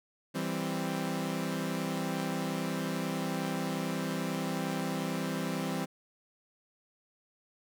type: chord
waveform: sawtooth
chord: C major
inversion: first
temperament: equal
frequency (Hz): 164.81 / 196 / 261.6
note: E3 / G3 / C4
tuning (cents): 0 / 0 / 0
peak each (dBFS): -32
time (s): 0.34-5.86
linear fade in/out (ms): 20
effects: none